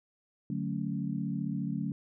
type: chord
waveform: sine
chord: D major seventh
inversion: none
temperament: equal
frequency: 146.83 / 185 / 220 / 277.2 Hz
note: D3 / F#3 / A3 / C#4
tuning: 0 / 0 / 0 / 0 cents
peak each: -36 / -35 / -36 / -38 dBFS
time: 0.5-1.92 s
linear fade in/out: 2 ms
effects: none